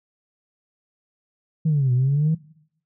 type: linear two-way sweep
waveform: sine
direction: down then up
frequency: 162.2 to 122.3 to 162.2 Hz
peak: -15 dBFS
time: 1.65-2.35 s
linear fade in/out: 10 ms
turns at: 1.93 s
effects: noise-tail reverb RT60 0.7 s tail -20 dB re dry + tanh soft clip ceiling -13 dBFS